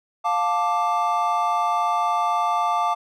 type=chord; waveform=triangle; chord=D minor; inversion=first; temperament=just; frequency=704.8 / 881 / 1174.7 Hz; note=F5 / A5 / D6; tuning=+16 / +2 / 0 cents; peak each=-22 / -22 / -21 dBFS; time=0.24-2.95 s; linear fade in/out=20 ms; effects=none